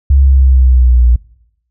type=linear sweep; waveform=sine; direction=down; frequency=69.1 to 59 Hz; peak=-4 dBFS; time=0.1-1.16 s; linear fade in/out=5 ms; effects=noise-tail reverb RT60 0.8 s tail -22 dB re dry